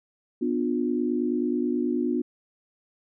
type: chord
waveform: sine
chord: B diminished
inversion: none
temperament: just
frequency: 246.9 / 296.3 / 355.6 Hz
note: B3 / D4 / F4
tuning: 0 / +15 / +31 cents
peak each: -26 / -28 / -28 dBFS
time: 0.41-2.22 s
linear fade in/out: 10 ms
effects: none